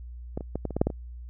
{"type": "clicks", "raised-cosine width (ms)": 2, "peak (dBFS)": [-17, -23, -16, -16, -22, -14, -6, -11, -21], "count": 9, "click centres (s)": [0.375, 0.408, 0.556, 0.653, 0.707, 0.766, 0.815, 0.87, 0.902], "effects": ["added 60 Hz sine -38 dBFS peak until 1.29 s"]}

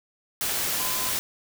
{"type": "tone in noise", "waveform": "sine", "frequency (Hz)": 1022, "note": "C6", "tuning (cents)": -41, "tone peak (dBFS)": -36, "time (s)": [0.8, 1.11], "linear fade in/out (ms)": 0, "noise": "white", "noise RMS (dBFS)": -27, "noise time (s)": [0.41, 1.19], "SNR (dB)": -12, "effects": []}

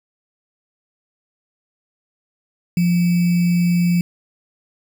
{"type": "tone with sample-and-hold", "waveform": "sine", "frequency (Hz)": 174.61, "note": "F3", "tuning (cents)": 0, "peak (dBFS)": -13, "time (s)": [2.77, 4.01], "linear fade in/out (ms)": 2, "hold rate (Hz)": 2450, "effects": []}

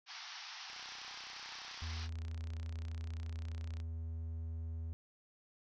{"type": "band-pass noise", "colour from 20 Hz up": "white", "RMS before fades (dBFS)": -49, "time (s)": [0.06, 2.09], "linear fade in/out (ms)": 50, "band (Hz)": [720, 5800], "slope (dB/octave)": 96}
{"type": "click train", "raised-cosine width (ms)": 0.2, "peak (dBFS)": -36, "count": 99, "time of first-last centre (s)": [0.7, 3.801], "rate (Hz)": 31.6}
{"type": "tone", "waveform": "triangle", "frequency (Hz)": 81.4, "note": "E2", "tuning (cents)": -21, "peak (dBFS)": -37, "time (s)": [1.82, 4.93], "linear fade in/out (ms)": 0}
{"effects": []}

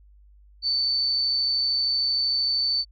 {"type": "tone with amplitude modulation", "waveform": "sine", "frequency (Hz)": 4525, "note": "C#8", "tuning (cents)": 35, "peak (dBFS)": -19, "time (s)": [0.62, 2.85], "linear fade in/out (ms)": 50, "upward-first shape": "sine", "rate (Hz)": 133, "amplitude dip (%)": 40, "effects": ["added 50 Hz sine -50 dBFS peak until 2.91 s"]}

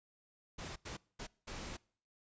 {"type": "noise bursts at uneven times", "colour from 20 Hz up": "pink", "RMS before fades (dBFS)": -45, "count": 4, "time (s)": [[0.58, 0.76], [0.85, 0.97], [1.19, 1.27], [1.47, 1.77]], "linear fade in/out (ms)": 10, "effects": ["noise-tail reverb RT60 0.5 s tail -24 dB re dry", "resampled to 16000 Hz"]}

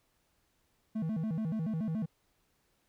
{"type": "tone with vibrato", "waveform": "triangle", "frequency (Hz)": 187.7, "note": "F#3", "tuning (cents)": 25, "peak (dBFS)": -29, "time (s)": [0.95, 2.06], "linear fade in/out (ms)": 10, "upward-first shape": "square", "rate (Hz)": 7, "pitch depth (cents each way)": 270, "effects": ["pink hiss -74 dBFS RMS until 2.88 s"]}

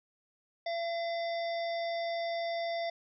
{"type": "harmonic tone with a mistuned harmonic", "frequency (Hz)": 677, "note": "E5", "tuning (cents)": 46, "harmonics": [1, 3, 5, 7, 8], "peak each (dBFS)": [-32, -42, -46, -49, -50], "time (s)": [0.66, 2.9], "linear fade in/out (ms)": 5, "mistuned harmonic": 5, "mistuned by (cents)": 95, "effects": []}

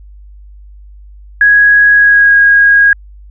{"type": "tone with pitch glide", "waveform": "sine", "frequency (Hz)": [1661.2, 1640.2], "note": ["G#6", "G#6"], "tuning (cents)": [0, -22], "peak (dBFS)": -3, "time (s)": [1.41, 2.93], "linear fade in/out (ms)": 2, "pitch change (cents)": -22, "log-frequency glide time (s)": [1.94, 2.36], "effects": ["added 50 Hz sine -32 dBFS peak until 3.3 s"]}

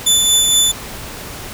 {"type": "tone with tremolo", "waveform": "20% pulse", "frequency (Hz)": 3502, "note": "A7", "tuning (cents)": -9, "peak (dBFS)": -3, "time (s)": [0.06, 0.72], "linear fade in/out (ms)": 10, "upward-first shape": "triangle", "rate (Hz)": 4.3, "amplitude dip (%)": 35, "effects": ["pink hiss -30 dBFS RMS until 1.53 s"]}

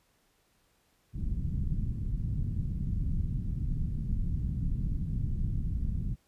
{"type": "low-pass noise", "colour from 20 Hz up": "pink", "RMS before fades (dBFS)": -31, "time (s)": [1.13, 6.16], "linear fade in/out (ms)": 50, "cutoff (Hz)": 190, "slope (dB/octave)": 24, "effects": ["pink hiss -70 dBFS RMS until 6.27 s", "resampled to 32000 Hz"]}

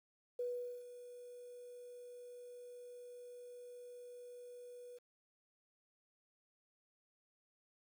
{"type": "tone with ADSR envelope", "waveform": "sine", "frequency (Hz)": 489.5, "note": "B4", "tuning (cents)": -15, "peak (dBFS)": -36, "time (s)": [0.39, 4.99], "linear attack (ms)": 5, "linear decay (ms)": 430, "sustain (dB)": -14, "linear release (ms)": 22, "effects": ["11-bit"]}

